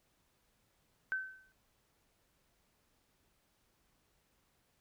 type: tone with exponential decay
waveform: sine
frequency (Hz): 1534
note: G6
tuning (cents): -38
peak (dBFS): -30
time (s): 1.12-1.52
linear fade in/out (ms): 0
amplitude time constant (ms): 86
effects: pink hiss -75 dBFS RMS until 4.8 s